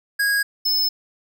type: tone pair in turn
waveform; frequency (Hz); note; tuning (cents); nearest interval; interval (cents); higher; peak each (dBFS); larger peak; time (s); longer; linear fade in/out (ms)
square; 1645 / 5223; G#6 / E8; -17 / -17; octave + minor sixth; 2000; second; -18; neither; 0.19-0.43 / 0.65-0.89; neither; 10
effects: none